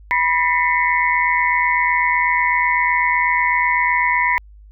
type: tone cluster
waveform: sine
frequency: 981 / 1801 / 1941 / 2029 / 2192 Hz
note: B5 / A6 / B6 / B6 / C#7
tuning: -12 / +40 / -31 / +46 / -20 cents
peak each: -18 / -24 / -25 / -19 / -22 dBFS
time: 0.11-4.38 s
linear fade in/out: 0 ms
effects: added 51 Hz sine -40 dBFS peak until 4.71 s